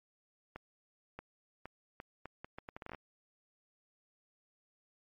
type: accelerating click train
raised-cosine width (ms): 0.5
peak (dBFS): -29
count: 15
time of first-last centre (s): 0.56-2.947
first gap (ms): 630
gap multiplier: 0.74
effects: MP3 48 kbps